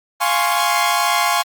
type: chord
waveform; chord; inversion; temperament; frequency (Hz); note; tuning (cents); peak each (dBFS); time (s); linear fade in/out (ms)
sawtooth; Db major seventh; first; equal; 698.5 / 830.6 / 1046.5 / 1108.7; F5 / Ab5 / C6 / Db6; 0 / 0 / 0 / 0; -17; 0.2-1.43; 20
effects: Opus 32 kbps